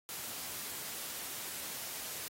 white noise, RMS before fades -42 dBFS, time 0.09-2.28 s, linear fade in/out 0 ms, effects high-pass 80 Hz 12 dB/octave + AAC 48 kbps

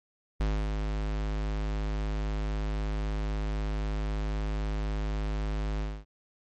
square tone with ADSR envelope, 51.91 Hz, G#1, in tune, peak -25 dBFS, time 0.4-6.05 s, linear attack 4 ms, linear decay 270 ms, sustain -4 dB, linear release 240 ms, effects low-pass 5000 Hz 12 dB/octave + MP3 48 kbps

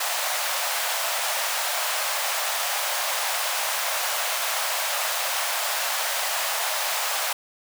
pink high-pass noise, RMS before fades -26 dBFS, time 0-7.33 s, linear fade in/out 5 ms, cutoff 590 Hz, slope 48 dB/octave, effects none

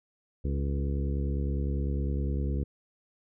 harmonic tone with a mistuned harmonic, 69.9 Hz, C#2, 15 cents sharp, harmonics 1 / 2 / 3 / 4 / 5 / 6 / 7, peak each -28 / -34 / -38 / -40 / -42 / -44 / -45 dBFS, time 0.44-2.64 s, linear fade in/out 10 ms, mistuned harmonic 6, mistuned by +17 cents, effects none

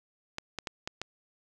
clicks, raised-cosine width 0.2 ms, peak -17 dBFS, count 5, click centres 0.384 / 0.587 / 0.672 / 0.875 / 1.016 s, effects none

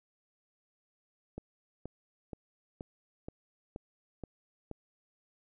click train, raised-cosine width 2 ms, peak -27 dBFS, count 8, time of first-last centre 1.38-4.713 s, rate 2.1 Hz, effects none

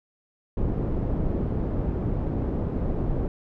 pink low-pass noise, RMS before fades -26 dBFS, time 0.57-3.28 s, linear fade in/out 2 ms, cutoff 410 Hz, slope 12 dB/octave, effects none

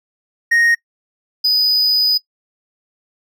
triangle tone pair in turn, 1864.7 / 4978 Hz, A#6 / D#8, 0 / 0 cents, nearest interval octave + perfect fourth, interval 1700 cents, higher second, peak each -9 / -10 dBFS, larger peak first, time 0.51-0.75 / 1.44-2.18 s, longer second, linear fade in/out 10 ms, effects noise-tail reverb RT60 0.1 s tail -22 dB re dry

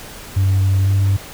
sine tone with pitch glide, 96.3 to 98.15 Hz, G2 to G2, -30 to +3 cents, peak -10 dBFS, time 0.36-1.17 s, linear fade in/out 10 ms, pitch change +33 cents, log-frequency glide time 0.83-0.91 s, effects tanh soft clip ceiling -10 dBFS + pink hiss -35 dBFS RMS until 1.33 s

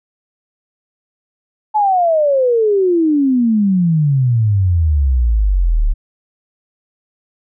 sine exponential sweep, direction down, 870 to 34.65 Hz, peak -10 dBFS, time 1.74-5.94 s, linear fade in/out 20 ms, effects none

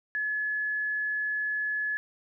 sine tone, 1707 Hz, G#6, 47 cents sharp, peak -27 dBFS, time 0.15-1.97 s, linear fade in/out 0 ms, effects none

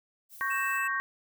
violet noise, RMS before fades -48 dBFS, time 0.29-0.81 s, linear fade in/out 50 ms
sine chord, G diminished, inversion second, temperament equal, 1108.7 / 1568 / 1864.7 Hz, Db6 / G6 / Bb6, 0 / 0 / 0 cents, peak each -32 dBFS, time 0.41-1 s, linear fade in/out 0 ms
square tone, 2637 Hz, E7, in tune, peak -35 dBFS, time 0.5-0.88 s, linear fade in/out 10 ms
effects none

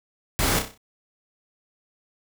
pink noise with echo, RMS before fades -23 dBFS, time 0.39-0.59 s, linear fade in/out 0 ms, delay 31 ms, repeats 6, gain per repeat -6 dB, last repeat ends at 0.776 s, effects none

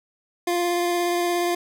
25% pulse tone with vibrato, 349.2 Hz, F4, in tune, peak -17 dBFS, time 0.47-1.55 s, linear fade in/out 5 ms, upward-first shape triangle, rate 17 Hz, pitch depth 13 cents each way, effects none

